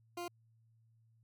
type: tone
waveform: 20% pulse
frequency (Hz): 349.2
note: F4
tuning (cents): 0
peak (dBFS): -35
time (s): 0.17-0.28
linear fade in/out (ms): 5
effects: added 113 Hz sine -66 dBFS peak until 1.23 s